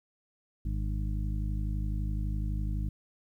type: harmonic tone with a mistuned harmonic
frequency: 51.91 Hz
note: G#1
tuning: in tune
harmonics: 1 / 2 / 3 / 4 / 6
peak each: -30 / -36 / -40 / -42 / -46 dBFS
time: 0.65-2.89 s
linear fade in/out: 5 ms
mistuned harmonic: 6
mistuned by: -37 cents
effects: 11-bit